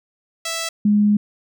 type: tone pair in turn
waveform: 5% pulse / sine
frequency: 659.3 / 207.7 Hz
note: E5 / G#3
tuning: 0 / 0 cents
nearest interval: octave + minor sixth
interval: 2000 cents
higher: first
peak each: -12 dBFS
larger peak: neither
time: 0.45-0.69 / 0.85-1.17 s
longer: second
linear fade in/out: 5 ms
effects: none